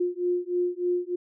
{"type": "beating tone pair", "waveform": "sine", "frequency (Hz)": [353.9, 357.2], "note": ["F4", "F4"], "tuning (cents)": [23, 39], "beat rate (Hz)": 3.3, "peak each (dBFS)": -27, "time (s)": [0, 1.16], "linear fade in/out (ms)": 10, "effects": []}